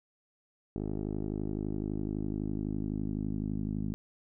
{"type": "tone with low-pass filter sweep", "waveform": "10% pulse", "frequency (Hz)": 51.91, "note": "G#1", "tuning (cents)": 0, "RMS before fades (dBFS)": -34, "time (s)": [0.76, 3.94], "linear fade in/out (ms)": 0, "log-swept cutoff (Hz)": [430, 230], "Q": 2.2, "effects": []}